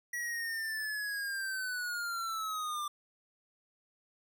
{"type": "linear sweep", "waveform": "square", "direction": "down", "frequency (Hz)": [1930, 1177], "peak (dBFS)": -35, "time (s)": [0.13, 2.88], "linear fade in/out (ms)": 5, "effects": []}